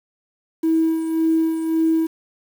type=tone with tremolo; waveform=triangle; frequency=323.2 Hz; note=E4; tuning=34 cents flat; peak=-10 dBFS; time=0.63-2.07 s; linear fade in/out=10 ms; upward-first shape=sine; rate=1.8 Hz; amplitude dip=65%; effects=tanh soft clip ceiling -12 dBFS + 7-bit